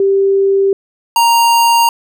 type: tone pair in turn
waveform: sine / square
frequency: 392 / 932.3 Hz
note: G4 / A#5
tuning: 0 / 0 cents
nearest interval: octave + minor third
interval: 1500 cents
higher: second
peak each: -8 dBFS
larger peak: neither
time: 0-0.73 / 1.16-1.89 s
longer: neither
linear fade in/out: 2 ms
effects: none